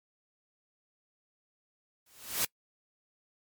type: noise with exponential growth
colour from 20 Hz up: white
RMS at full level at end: -26 dBFS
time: 2.06-2.45 s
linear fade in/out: 5 ms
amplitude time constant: 83 ms
effects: noise-tail reverb RT60 0.1 s tail -25 dB re dry + MP3 96 kbps